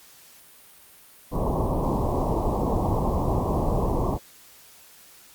pink low-pass noise, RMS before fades -24 dBFS, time 1.31-4.19 s, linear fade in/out 50 ms, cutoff 1100 Hz, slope 96 dB/octave, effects white hiss -51 dBFS RMS until 5.34 s + Opus 48 kbps

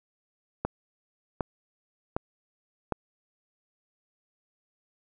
click train, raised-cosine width 1 ms, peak -13 dBFS, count 4, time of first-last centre 0.65-2.923 s, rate 1.32 Hz, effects none

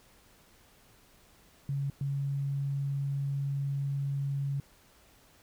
sine tone bursts at uneven times, 139.4 Hz, C#3, 10 cents sharp, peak -29 dBFS, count 2, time 1.69-1.9 / 2.01-4.6 s, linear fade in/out 2 ms, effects pink hiss -61 dBFS RMS until 5.42 s

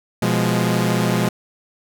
sawtooth chord, F diminished, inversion second, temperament equal, 123.47 / 174.61 / 207.7 Hz, Cb3 / F3 / Ab3, 0 / 0 / 0 cents, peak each -17 dBFS, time 0.22-1.29 s, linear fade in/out 5 ms, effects none

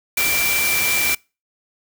sine tone in noise, 2349 Hz, D7, in tune, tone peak -20 dBFS, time 0.17-1.15 s, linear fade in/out 5 ms, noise white, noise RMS -21 dBFS, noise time 0.17-1.15 s, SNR -2 dB, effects noise-tail reverb RT60 0.3 s tail -26 dB re dry

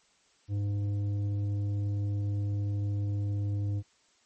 sine tone with tanh clipping, 101.5 Hz, G#2, 39 cents flat, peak -29 dBFS, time 0.48-3.83 s, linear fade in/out 50 ms, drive 8 dB, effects white hiss -66 dBFS RMS until 4.25 s + MP3 32 kbps

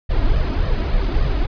brown noise with flanger, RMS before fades -17 dBFS, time 0.09-1.47 s, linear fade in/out 20 ms, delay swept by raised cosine 1.6 to 3.2 ms, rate 3.5 Hz, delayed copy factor +0.6, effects resampled to 11025 Hz

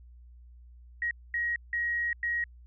sine tone bursts at uneven times, 1893 Hz, A#6, 26 cents sharp, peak -27 dBFS, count 4, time 1.02-1.11 / 1.34-1.56 / 1.73-2.13 / 2.23-2.44 s, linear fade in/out 2 ms, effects added 60 Hz sine -49 dBFS peak until 2.66 s

